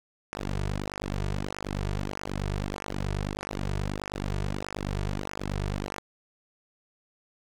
sawtooth tone with flanger, 49.36 Hz, G1, 13 cents sharp, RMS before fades -32 dBFS, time 0.32-6 s, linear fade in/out 0 ms, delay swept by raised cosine 0.24 to 3.84 ms, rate 1.6 Hz, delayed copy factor -0.95, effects low-pass 8000 Hz 12 dB/octave + 8-bit

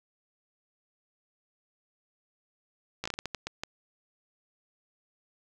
slowing click train, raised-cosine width 0.2 ms, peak -16 dBFS, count 10, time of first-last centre 3.04-3.635 s, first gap 15 ms, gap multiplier 1.35, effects none

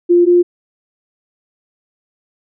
sine tone pair in turn, 349.2 / 352 Hz, F4 / F4, 0 / +14 cents, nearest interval unison, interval 14 cents, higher second, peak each -6 dBFS, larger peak neither, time 0.09-0.26 / 0.26-0.43 s, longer neither, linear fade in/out 20 ms, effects none

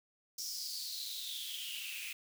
white noise with high-pass filter sweep, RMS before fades -42 dBFS, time 0.38-2.13 s, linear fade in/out 5 ms, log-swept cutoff 5500 to 2400 Hz, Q 7.7, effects none

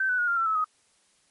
sine tone with pitch steps, 1546 / 1493.3 / 1442.5 / 1393.3 / 1345.9 / 1300 / 1255.7 Hz, G6 / F#6 / F#6 / F6 / E6 / E6 / D#6, -24 / +16 / -44 / -4 / +36 / -24 / +15 cents, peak -22 dBFS, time 0-0.644 s, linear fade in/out 5 ms, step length 92 ms, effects white hiss -65 dBFS RMS until 1.3 s + MP3 48 kbps

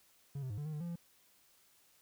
triangle tone with pitch steps, 140 / 130.2 / 102.8 / 147 / 155.1 / 149.5 / 171.9 / 170.7 Hz, C#3 / C3 / G#2 / D3 / D#3 / D3 / F3 / F3, +18 / -8 / -17 / +2 / -5 / +31 / -27 / -39 cents, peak -36 dBFS, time 0.35-0.958 s, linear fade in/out 5 ms, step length 76 ms, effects white hiss -68 dBFS RMS until 2.01 s

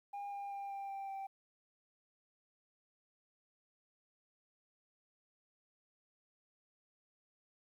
sine tone with pitch steps, 808 / 802.4 / 796.9 / 791.4 / 785.9 / 780.5 Hz, G#5 / G5 / G5 / G5 / G5 / G5, -48 / +40 / +28 / +16 / +4 / -8 cents, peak -38 dBFS, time 0.13-1.27 s, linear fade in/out 10 ms, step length 190 ms, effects tanh soft clip ceiling -40 dBFS + 12-bit

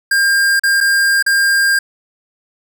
square tone with dropouts, 1604 Hz, G6, 39 cents sharp, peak -11 dBFS, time 0.11-1.79 s, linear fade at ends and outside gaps 5 ms, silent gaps 0.596-0.635 / 0.805-0.809 / 1.226-1.263 s, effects none

